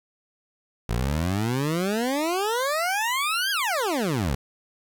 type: exponential two-way sweep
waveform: 20% pulse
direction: up then down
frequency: 54.4 to 1661.2 to 60.1 Hz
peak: -18 dBFS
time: 0.89-4.35 s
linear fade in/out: 5 ms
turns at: 3.51 s
effects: 9-bit